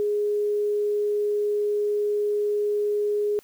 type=tone; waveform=sine; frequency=415.3 Hz; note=G#4; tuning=in tune; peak=-21 dBFS; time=0-3.39 s; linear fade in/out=0 ms; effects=white hiss -56 dBFS RMS until 3.43 s